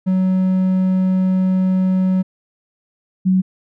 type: tone pair in turn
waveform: triangle / sine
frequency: 186.7 / 186.7 Hz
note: F#3 / F#3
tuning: +16 / +16 cents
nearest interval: unison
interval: 0 cents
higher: neither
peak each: -11 dBFS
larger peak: neither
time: 0.06-2.23 / 3.25-3.42 s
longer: first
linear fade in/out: 20 ms
effects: none